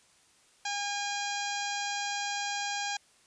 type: harmonic tone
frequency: 812 Hz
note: G#5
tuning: 39 cents flat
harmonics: 1 / 2 / 3 / 4 / 5 / 6 / 7 / 8 / 9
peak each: -35 / -38 / -40 / -41 / -42 / -43 / -43 / -44 / -45 dBFS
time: 0.65-2.97 s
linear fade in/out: 5 ms
effects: white hiss -63 dBFS RMS until 3.26 s + resampled to 22050 Hz